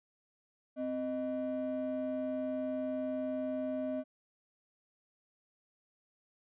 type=ring-modulated tone; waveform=triangle; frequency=440 Hz; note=A4; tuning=in tune; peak=-27 dBFS; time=0.76-4.04 s; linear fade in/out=50 ms; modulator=180 Hz; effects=tanh soft clip ceiling -27 dBFS + resampled to 8000 Hz